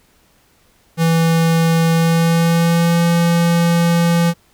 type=tone with pitch glide; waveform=square; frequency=164.81 to 169.84 Hz; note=E3 to F3; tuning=0 to -48 cents; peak=-12 dBFS; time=0.97-4.34 s; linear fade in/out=50 ms; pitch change=+52 cents; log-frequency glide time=1.93-3.04 s; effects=pink hiss -55 dBFS RMS until 4.53 s